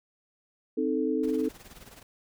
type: chord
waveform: sine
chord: A diminished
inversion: first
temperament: equal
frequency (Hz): 261.6 / 311.1 / 440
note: C4 / Eb4 / A4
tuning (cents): 0 / 0 / 0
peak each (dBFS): -29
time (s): 0.77-1.49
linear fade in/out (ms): 10
type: noise with tremolo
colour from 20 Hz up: pink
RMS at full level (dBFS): -47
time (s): 1.23-2.03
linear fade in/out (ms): 5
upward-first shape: sine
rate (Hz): 19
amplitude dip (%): 70
effects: none

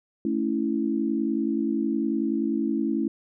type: chord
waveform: sine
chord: A major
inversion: none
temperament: equal with one note detuned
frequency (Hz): 220 / 278.9 / 329.6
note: A3 / C#4 / E4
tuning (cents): 0 / +11 / 0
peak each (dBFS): -27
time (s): 0.25-3.08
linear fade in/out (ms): 2
effects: none

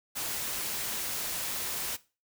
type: noise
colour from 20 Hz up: white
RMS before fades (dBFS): -34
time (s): 0.15-1.97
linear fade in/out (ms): 20
effects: noise-tail reverb RT60 0.3 s tail -18 dB re dry

